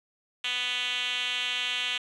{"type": "tone with band-pass filter", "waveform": "5% pulse", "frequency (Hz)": 247.8, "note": "B3", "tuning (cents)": 6, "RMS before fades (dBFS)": -30, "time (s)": [0.44, 1.98], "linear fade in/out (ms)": 5, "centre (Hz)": 3200, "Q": 3.5, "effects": ["resampled to 24000 Hz", "8-bit"]}